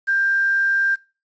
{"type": "tone with quantisation", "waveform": "sine", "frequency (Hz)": 1588, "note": "G6", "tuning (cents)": 22, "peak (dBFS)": -16, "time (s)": [0.07, 0.96], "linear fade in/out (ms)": 20, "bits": 7, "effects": ["noise-tail reverb RT60 0.3 s tail -21 dB re dry", "resampled to 16000 Hz"]}